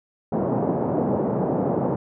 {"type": "band-pass noise", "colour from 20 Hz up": "pink", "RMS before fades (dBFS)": -23, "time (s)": [0.32, 1.96], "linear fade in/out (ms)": 5, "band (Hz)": [140, 790], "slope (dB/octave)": 24, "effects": []}